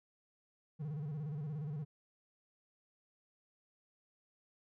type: tone with vibrato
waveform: triangle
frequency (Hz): 149.1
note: D3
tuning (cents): +27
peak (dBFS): -36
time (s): 0.79-1.85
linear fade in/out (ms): 20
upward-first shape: square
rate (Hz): 17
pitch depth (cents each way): 97
effects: none